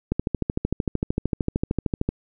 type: click train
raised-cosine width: 3 ms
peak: -9 dBFS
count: 27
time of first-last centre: 0.12-2.09 s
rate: 13.2 Hz
effects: none